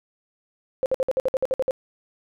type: tone bursts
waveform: sine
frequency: 523 Hz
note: C5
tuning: 1 cent flat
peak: -18 dBFS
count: 11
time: 0.83-1.709 s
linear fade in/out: 0 ms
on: 29 ms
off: 56 ms
effects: none